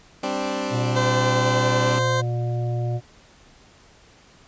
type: chord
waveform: 15% pulse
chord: G suspended fourth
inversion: none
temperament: equal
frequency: 196 / 261.6 / 293.7 Hz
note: G3 / C4 / D4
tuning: 0 / 0 / 0 cents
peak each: -24 / -21 / -23 dBFS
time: 0.23-1.99 s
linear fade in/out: 5 ms
type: harmonic tone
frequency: 119.8 Hz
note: A#2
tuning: 48 cents sharp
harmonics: 1 / 3 / 5 / 6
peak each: -22 / -34 / -35 / -37 dBFS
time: 0.7-3.01 s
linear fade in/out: 50 ms
type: tone with pitch glide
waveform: 20% pulse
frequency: 513 to 519.3 Hz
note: C5 to C5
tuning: -34 to -13 cents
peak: -16 dBFS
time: 0.95-2.22 s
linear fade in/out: 20 ms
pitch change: +21 cents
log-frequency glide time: 1.81-2 s
effects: pink hiss -52 dBFS RMS until 4.47 s + resampled to 16000 Hz